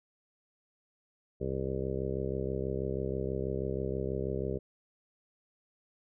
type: harmonic tone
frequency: 66.2 Hz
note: C2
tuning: 21 cents sharp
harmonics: 1 / 2 / 3 / 4 / 5 / 6 / 7 / 8 / 9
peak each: -39 / -38 / -40 / -47 / -42 / -36 / -39 / -44 / -44 dBFS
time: 1.4-4.59 s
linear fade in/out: 20 ms
effects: none